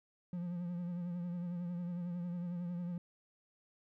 triangle tone with vibrato, 175.2 Hz, F3, 6 cents sharp, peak -35 dBFS, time 0.33-2.98 s, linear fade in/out 2 ms, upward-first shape triangle, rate 11 Hz, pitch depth 51 cents each way, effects none

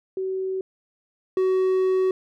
sine / triangle tone pair in turn, 378.8 / 375.1 Hz, F#4 / F#4, +41 / +24 cents, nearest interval unison, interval 17 cents, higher first, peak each -24 / -16 dBFS, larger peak second, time 0.17-0.61 / 1.37-2.11 s, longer second, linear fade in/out 2 ms, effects none

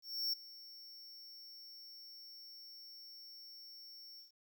square tone with ADSR envelope, 5460 Hz, F8, 40 cents flat, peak -33 dBFS, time 0.02-4.32 s, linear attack 310 ms, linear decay 9 ms, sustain -19 dB, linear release 130 ms, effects 12-bit

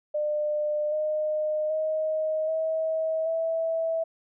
sine tone with pitch steps, 600 / 613 / 626.2 / 639.7 / 653.5 Hz, D5 / D#5 / D#5 / D#5 / E5, +37 / -26 / +11 / +48 / -15 cents, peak -24 dBFS, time 0.14-4.04 s, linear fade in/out 10 ms, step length 780 ms, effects none

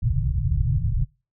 white low-pass noise, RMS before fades -22 dBFS, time 0.02-1.05 s, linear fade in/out 10 ms, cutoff 150 Hz, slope 96 dB/octave, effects noise-tail reverb RT60 0.3 s tail -23 dB re dry

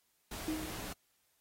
pink noise, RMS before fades -44 dBFS, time 0.31-0.93 s, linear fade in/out 5 ms
sine tone with exponential decay, 312.6 Hz, D#4, 8 cents sharp, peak -30 dBFS, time 0.48-0.94 s, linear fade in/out 2 ms, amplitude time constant 100 ms
effects white hiss -75 dBFS RMS until 1.4 s + AAC 48 kbps

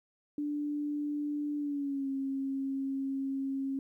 sine tone with pitch glide, 293.7 to 270.9 Hz, D4 to C#4, 0 to -40 cents, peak -31 dBFS, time 0.38-3.79 s, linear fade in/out 2 ms, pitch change -140 cents, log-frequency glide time 1.57-2.09 s, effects 12-bit

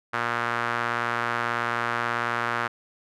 sawtooth tone with band-pass filter, 118.4 Hz, A#2, 27 cents sharp, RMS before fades -27 dBFS, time 0.13-2.68 s, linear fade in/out 10 ms, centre 1400 Hz, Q 2.3, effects none

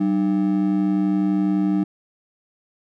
triangle ring-modulated tone, 246.9 Hz, B3, in tune, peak -12 dBFS, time 0-1.84 s, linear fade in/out 10 ms, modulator 55.9 Hz, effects none

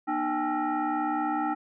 sine tone with frequency modulation, 239.9 Hz, A#3, 50 cents sharp, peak -25 dBFS, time 0.07-1.55 s, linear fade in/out 20 ms, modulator 544 Hz, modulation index 2, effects none

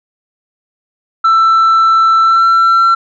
sine tone with pitch glide, 1331 to 1350.4 Hz, E6 to E6, +16 to +41 cents, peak -3 dBFS, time 1.24-2.95 s, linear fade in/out 10 ms, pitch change +25 cents, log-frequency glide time 2.22-2.45 s, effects tanh soft clip ceiling -5 dBFS

